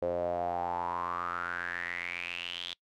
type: tone with band-pass filter sweep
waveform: sawtooth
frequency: 87.31 Hz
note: F2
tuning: in tune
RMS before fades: -35 dBFS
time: 0.02-2.74 s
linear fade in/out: 5 ms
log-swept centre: 520 to 3500 Hz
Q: 7.9
effects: noise-tail reverb RT60 0.1 s tail -24 dB re dry